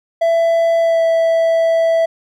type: tone with pitch glide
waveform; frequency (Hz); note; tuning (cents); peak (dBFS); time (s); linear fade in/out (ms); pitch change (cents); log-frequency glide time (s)
triangle; 666 to 658.7; E5 to E5; +18 to -1; -9; 0.21-2.06; 10; -19; 0.8-1.03
effects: none